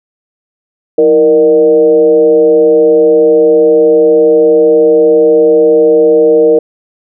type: tone with frequency modulation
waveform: sine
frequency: 466.2 Hz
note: A#4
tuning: in tune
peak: -3 dBFS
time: 0.98-6.59 s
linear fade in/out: 5 ms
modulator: 142 Hz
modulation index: 0.68
effects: none